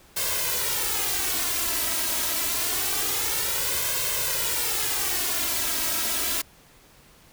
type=noise with flanger; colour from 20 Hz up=white; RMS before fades=-26 dBFS; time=0.16-6.42 s; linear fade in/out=10 ms; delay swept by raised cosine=1.9 to 3.1 ms; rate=0.26 Hz; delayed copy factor=+0.75; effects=pink hiss -54 dBFS RMS until 7.32 s